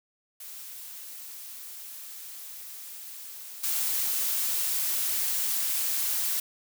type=noise with level steps; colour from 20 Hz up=blue; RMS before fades=-42 / -28 dBFS; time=0.4-6.4 s; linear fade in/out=5 ms; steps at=3.63 s; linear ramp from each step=10 ms; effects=none